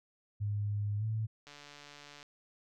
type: tone with pitch glide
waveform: sine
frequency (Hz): 103.2 to 109.97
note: G#2 to A2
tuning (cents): -10 to 0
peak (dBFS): -31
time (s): 0.4-1.27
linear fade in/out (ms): 20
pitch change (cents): +110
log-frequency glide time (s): 0.98-1.04
type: click train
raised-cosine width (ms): 0.2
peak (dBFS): -34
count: 111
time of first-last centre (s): 1.47-2.229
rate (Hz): 145
effects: none